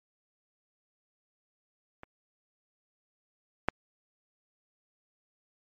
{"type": "clicks", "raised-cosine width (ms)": 0.5, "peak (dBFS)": [-29, -9], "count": 2, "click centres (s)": [2.034, 3.686], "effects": ["MP3 48 kbps"]}